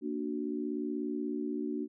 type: chord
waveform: sine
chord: Bb augmented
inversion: none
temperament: equal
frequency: 233.1 / 293.7 / 370 Hz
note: Bb3 / D4 / F#4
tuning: 0 / 0 / 0 cents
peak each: -37 / -35 / -38 dBFS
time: 0.01-1.88 s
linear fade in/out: 50 ms
effects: none